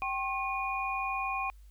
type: tone cluster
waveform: sine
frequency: 776 / 1077 / 2449 Hz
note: G5 / C6 / D#7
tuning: -18 / +50 / -28 cents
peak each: -35 / -34 / -35 dBFS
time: 0.02-1.5 s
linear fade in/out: 0 ms
effects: added 50 Hz sine -50 dBFS peak until 1.7 s + white hiss -70 dBFS RMS until 1.7 s